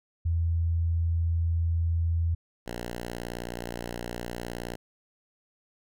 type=tone pair in turn; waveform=sine / 5% pulse; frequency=83.4 / 59.25 Hz; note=E2 / A#1; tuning=+21 / +29 cents; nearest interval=tritone; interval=592 cents; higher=first; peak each=-23 dBFS; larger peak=neither; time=0.25-2.35 / 2.66-4.76 s; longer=neither; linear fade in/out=10 ms; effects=none